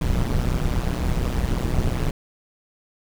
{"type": "noise with amplitude modulation", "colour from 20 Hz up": "brown", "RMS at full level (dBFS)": -18, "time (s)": [0.01, 2.11], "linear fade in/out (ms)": 5, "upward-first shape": "sine", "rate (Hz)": 124, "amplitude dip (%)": 90, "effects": []}